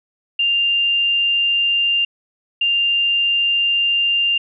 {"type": "tone pair in turn", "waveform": "sine", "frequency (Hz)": [2794, 2794], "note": ["F7", "F7"], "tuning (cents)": [0, 0], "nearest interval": "unison", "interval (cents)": 0, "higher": "neither", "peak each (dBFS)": [-14, -14], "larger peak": "neither", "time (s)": [[0.39, 2.05], [2.61, 4.38]], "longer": "second", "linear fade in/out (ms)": 5, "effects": []}